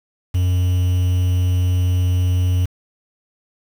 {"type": "tone with quantisation", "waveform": "triangle", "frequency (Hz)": 90.4, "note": "F#2", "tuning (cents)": -40, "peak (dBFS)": -12, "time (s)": [0.34, 2.66], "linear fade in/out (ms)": 10, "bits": 6, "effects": []}